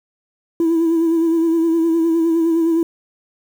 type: tone with vibrato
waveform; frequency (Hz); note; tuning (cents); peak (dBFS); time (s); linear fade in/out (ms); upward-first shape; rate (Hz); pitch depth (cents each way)
sine; 330; E4; +2; -11; 0.6-2.83; 2; sine; 9.7; 38
effects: tanh soft clip ceiling -11 dBFS + 7-bit